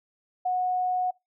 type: tone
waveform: sine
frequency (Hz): 732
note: F#5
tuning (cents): -19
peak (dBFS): -23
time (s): 0.45-1.11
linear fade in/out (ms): 10
effects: noise-tail reverb RT60 0.2 s tail -24 dB re dry